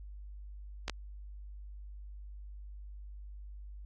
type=clicks; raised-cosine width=0.2 ms; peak=-17 dBFS; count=2; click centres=0.881 / 0.897 s; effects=added 50 Hz sine -44 dBFS peak until 3.85 s + AAC 32 kbps